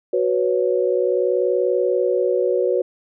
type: chord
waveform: sine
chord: F# suspended fourth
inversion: none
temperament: equal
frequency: 370 / 493.9 / 554.4 Hz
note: F#4 / B4 / C#5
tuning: 0 / 0 / 0 cents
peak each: -20 / -20 / -22 dBFS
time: 0.13-2.82 s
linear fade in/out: 5 ms
effects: none